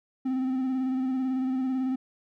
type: tone with vibrato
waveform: triangle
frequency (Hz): 260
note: C4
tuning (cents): -11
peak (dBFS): -23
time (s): 0.25-1.96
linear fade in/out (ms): 10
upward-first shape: square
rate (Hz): 18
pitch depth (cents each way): 25
effects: none